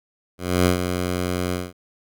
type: tone with ADSR envelope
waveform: 10% pulse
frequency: 90 Hz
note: F#2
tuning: 47 cents flat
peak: -6 dBFS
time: 0.38-1.73 s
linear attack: 280 ms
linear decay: 110 ms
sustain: -8 dB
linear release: 200 ms
effects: none